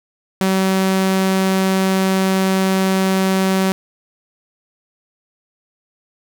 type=tone; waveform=sawtooth; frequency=190.3 Hz; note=F#3; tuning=49 cents sharp; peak=-10 dBFS; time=0.41-3.72 s; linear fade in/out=0 ms; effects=none